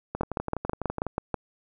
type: two click trains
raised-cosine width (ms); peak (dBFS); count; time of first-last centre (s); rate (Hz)
1; -16 / -12; 12 / 8; 0.15-1.067 / 0.21-1.343; 12 / 6.18
effects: none